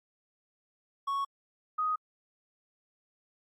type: tone pair in turn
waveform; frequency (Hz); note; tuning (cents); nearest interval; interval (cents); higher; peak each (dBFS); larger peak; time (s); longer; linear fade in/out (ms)
triangle / sine; 1108.7 / 1249.2; C#6 / D#6; 0 / +7; major second; 207; second; -27; neither; 1.07-1.25 / 1.78-1.96; neither; 10
effects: AAC 64 kbps